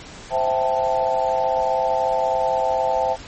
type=chord; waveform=sine; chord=A minor seventh; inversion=first; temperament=equal with one note detuned; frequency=521.4 / 659.3 / 784 / 880 Hz; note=C5 / E5 / G5 / A5; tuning=-6 / 0 / 0 / 0 cents; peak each=-23 dBFS; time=0.3-3.17 s; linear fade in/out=50 ms; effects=pink hiss -39 dBFS RMS until 3.27 s + MP3 32 kbps